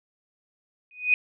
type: tone with exponential growth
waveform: sine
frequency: 2489 Hz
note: D#7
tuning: in tune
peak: -13 dBFS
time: 0.91-1.14 s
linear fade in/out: 1 ms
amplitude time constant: 49 ms
effects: none